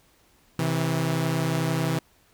sawtooth tone pair together, 131.35 / 162.5 Hz, C3 / E3, +7 / -24 cents, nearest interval major third, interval 369 cents, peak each -23 / -21 dBFS, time 0.59-1.99 s, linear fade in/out 2 ms, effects pink hiss -61 dBFS RMS until 2.33 s

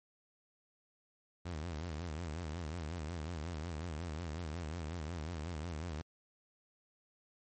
sawtooth tone with vibrato, 81.5 Hz, E2, 19 cents flat, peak -35 dBFS, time 1.45-6.02 s, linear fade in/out 10 ms, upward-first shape sine, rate 5.5 Hz, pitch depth 160 cents each way, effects MP3 32 kbps

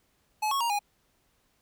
square tone with pitch steps, 855 / 1102 / 937 / 821 Hz, A5 / C#6 / A#5 / G#5, -50 / -11 / +9 / -20 cents, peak -26 dBFS, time 0.42-0.792 s, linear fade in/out 10 ms, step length 93 ms, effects pink hiss -70 dBFS RMS until 1.61 s

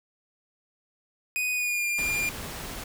45% pulse tone with pitch glide, 2488 to 2402 Hz, D#7 to D7, -1 to +38 cents, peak -25 dBFS, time 1.36-2.29 s, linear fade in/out 0 ms, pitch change -61 cents, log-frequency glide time 1.52-1.87 s
pink noise, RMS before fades -37 dBFS, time 1.98-2.84 s, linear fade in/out 5 ms
effects none

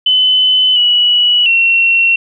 sine tone with pitch steps, 3025 / 2936 / 2724 Hz, F#7 / F#7 / F7, +38 / -14 / -44 cents, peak -7 dBFS, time 0.06-2.16 s, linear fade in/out 5 ms, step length 700 ms, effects none

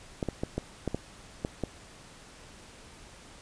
clicks, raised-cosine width 2 ms, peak -16 dBFS, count 8, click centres 0.228 / 0.287 / 0.435 / 0.58 / 0.877 / 0.946 / 1.449 / 1.637 s, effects pink hiss -51 dBFS RMS until 3.41 s + resampled to 22050 Hz

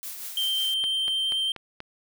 blue noise with tremolo, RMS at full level -35 dBFS, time 0.03-0.74 s, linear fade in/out 0 ms, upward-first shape triangle, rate 5.5 Hz, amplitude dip 45%
triangle tone with vibrato, 3136 Hz, G7, in tune, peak -22 dBFS, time 0.37-1.52 s, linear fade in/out 2 ms, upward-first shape triangle, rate 9.1 Hz, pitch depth 9 cents each way
click train, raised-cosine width 0.3 ms, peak -21 dBFS, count 5, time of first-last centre 0.84-1.804 s, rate 4.15 Hz
effects none

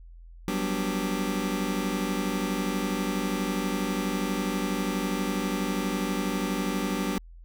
sawtooth chord, G major seventh, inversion third, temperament just, 183.75 / 196 / 245 / 294 Hz, F#3 / G3 / B3 / D4, -12 / 0 / -14 / +2 cents, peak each -29 / -26 / -29 / -28 dBFS, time 0.48-7.18 s, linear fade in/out 0 ms, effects added 42 Hz sine -44 dBFS peak until 7.44 s

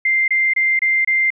sine tone bursts, 2093 Hz, C7, in tune, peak -13 dBFS, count 5, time 0.05-1.304 s, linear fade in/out 5 ms, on 230 ms, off 26 ms, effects none

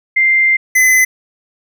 sine / square tone pair in turn, 2093 / 2029 Hz, C7 / B6, 0 / +46 cents, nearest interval minor second, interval 54 cents, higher first, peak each -8 dBFS, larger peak neither, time 0.16-0.57 / 0.75-1.05 s, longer first, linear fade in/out 10 ms, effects none

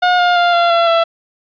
30% pulse tone with pitch steps, 720 / 709.3 / 698.7 / 688.3 / 678 / 667.9 Hz, F#5 / F5 / F5 / F5 / E5 / E5, -47 / +27 / +1 / -25 / +49 / +23 cents, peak -7 dBFS, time 0.02-1.04 s, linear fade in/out 10 ms, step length 170 ms, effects resampled to 11025 Hz + 8-bit

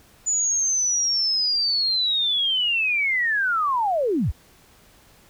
sine linear sweep, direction down, 7000 to 38.03 Hz, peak -19 dBFS, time 0.26-4.32 s, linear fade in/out 20 ms, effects pink hiss -54 dBFS RMS until 5.29 s

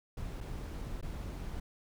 brown noise with dropouts, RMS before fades -40 dBFS, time 0.17-1.6 s, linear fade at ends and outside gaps 5 ms, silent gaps 0.406-0.409 / 1.012-1.026 s, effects none

